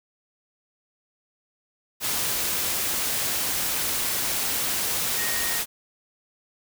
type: tone in noise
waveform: sine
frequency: 1864.7 Hz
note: A#6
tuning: in tune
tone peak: -32 dBFS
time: 5.15-5.62 s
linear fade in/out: 50 ms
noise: white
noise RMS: -26 dBFS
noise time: 2-5.66 s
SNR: -9 dB
effects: none